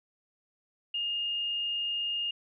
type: tone with frequency modulation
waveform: sine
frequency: 2834 Hz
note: F7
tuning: 25 cents sharp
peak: -29 dBFS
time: 0.94-2.31 s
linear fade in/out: 5 ms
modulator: 55.8 Hz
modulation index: 0.22
effects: none